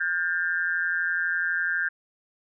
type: tone with amplitude modulation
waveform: sine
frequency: 1600 Hz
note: G6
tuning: 35 cents sharp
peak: -19 dBFS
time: 0-1.89 s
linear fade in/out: 10 ms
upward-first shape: sine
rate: 172 Hz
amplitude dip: 95%
effects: none